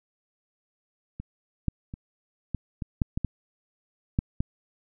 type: clicks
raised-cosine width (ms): 5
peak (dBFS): -23 / -12 / -24 / -16 / -19 / -10 / -15 / -14 / -10 / -13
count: 10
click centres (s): 1.2 / 1.683 / 1.939 / 2.547 / 2.822 / 3.018 / 3.175 / 3.247 / 4.189 / 4.405
effects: none